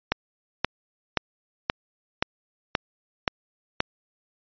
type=click train; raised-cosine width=0.3 ms; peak=-4 dBFS; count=8; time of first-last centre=0.12-3.804 s; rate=1.9 Hz; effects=resampled to 11025 Hz